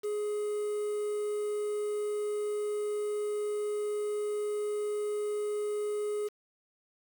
triangle tone with quantisation, 418.1 Hz, G#4, 12 cents sharp, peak -28 dBFS, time 0.03-6.29 s, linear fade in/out 20 ms, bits 8, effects none

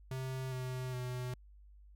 square tone with pitch steps, 130.81 / 128.04 / 125.34 Hz, C3 / C3 / B2, 0 / -37 / +26 cents, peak -38 dBFS, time 0.11-1.34 s, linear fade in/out 2 ms, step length 410 ms, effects added 50 Hz sine -55 dBFS peak until 1.95 s

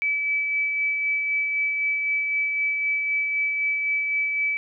sine tone with tremolo, 2300 Hz, D7, 37 cents flat, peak -20 dBFS, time 0.02-4.57 s, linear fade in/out 0 ms, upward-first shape sine, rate 3.9 Hz, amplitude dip 30%, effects none

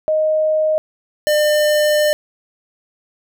sine / square tone pair in turn, 622.3 / 601.1 Hz, D#5 / D5, 0 / +40 cents, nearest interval minor second, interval 60 cents, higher first, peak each -13 dBFS, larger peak neither, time 0.08-0.78 / 1.27-2.13 s, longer second, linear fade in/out 0 ms, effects none

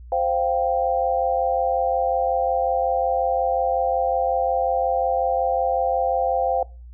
sine chord, C suspended fourth, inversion none, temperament equal, 523.3 / 698.5 / 784 Hz, C5 / F5 / G5, 0 / 0 / 0 cents, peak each -23 dBFS, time 0.12-6.63 s, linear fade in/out 2 ms, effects noise-tail reverb RT60 0.3 s tail -21 dB re dry + added 60 Hz sine -38 dBFS peak until 6.93 s

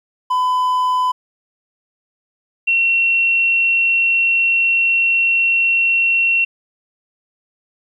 triangle / sine tone pair in turn, 1006 / 2724 Hz, B5 / F7, +32 / -44 cents, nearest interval octave + perfect fourth, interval 1724 cents, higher second, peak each -12 dBFS, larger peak neither, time 0.3-1.12 / 2.67-6.45 s, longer second, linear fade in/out 10 ms, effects 9-bit

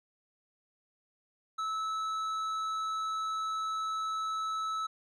sine tone with tanh clipping, 1304 Hz, E6, 19 cents flat, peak -33 dBFS, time 1.58-4.87 s, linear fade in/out 10 ms, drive 9 dB, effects none

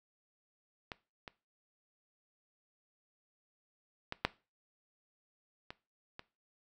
clicks, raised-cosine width 0.3 ms, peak -24 / -28 / -21 / -11 / -27 / -28 dBFS, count 6, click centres 0.918 / 1.278 / 4.124 / 4.25 / 5.705 / 6.194 s, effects noise-tail reverb RT60 0.3 s tail -19 dB re dry

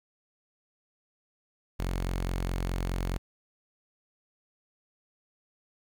sawtooth tone, 44.8 Hz, F1, 45 cents sharp, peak -25 dBFS, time 1.79-3.18 s, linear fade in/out 10 ms, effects 10-bit

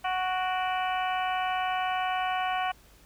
harmonic tone with a mistuned harmonic, 370 Hz, F#4, in tune, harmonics 2 / 3 / 4 / 5 / 6 / 7 / 8, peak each -28 / -34 / -36 / -40 / -39 / -43 / -39 dBFS, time 0.04-2.72 s, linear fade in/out 10 ms, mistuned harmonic 6, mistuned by +88 cents, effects added 50 Hz sine -58 dBFS peak until 3.05 s + pink hiss -58 dBFS RMS until 3.05 s

